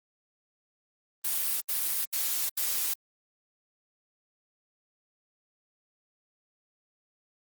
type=noise bursts; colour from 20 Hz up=blue; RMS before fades=-29 dBFS; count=4; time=1.24-2.939 s; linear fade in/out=10 ms; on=370 ms; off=73 ms; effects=Opus 32 kbps